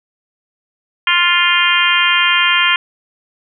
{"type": "harmonic tone", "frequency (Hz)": 350, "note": "F4", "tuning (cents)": 4, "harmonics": [3, 4, 5, 6, 7, 8, 9], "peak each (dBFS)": [-18, -18, -18, -18, -18, -18, -18], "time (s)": [1.07, 2.76], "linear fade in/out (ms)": 2, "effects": []}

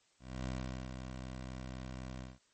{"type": "tone with ADSR envelope", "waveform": "15% pulse", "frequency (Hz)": 64, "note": "C2", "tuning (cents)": -38, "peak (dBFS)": -30, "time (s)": [0.19, 2.39], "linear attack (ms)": 270, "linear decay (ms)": 420, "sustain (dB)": -6, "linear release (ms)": 180, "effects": ["white hiss -71 dBFS RMS until 2.53 s", "MP3 32 kbps"]}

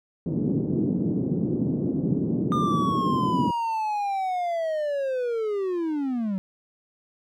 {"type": "band-pass noise", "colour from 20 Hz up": "pink", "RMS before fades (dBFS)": -25, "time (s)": [0.26, 3.51], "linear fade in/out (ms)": 5, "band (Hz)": [150, 340], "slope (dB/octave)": 24}
{"type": "linear sweep", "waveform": "triangle", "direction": "down", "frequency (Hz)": [1217, 185], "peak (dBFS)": -22, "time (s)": [2.52, 6.38], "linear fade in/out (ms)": 0}
{"effects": []}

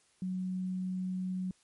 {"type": "tone", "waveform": "sine", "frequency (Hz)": 185, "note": "F#3", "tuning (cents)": 0, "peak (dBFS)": -32, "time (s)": [0.22, 1.51], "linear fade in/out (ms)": 2, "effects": ["white hiss -68 dBFS RMS until 1.63 s", "MP3 48 kbps"]}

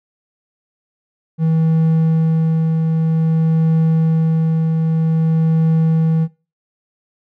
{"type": "tone with tremolo", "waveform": "triangle", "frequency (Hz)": 161.2, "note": "E3", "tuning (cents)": -38, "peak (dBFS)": -9, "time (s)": [1.38, 6.28], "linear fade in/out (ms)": 50, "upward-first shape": "triangle", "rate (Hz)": 0.52, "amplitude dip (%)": 30, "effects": ["noise-tail reverb RT60 0.3 s tail -19 dB re dry"]}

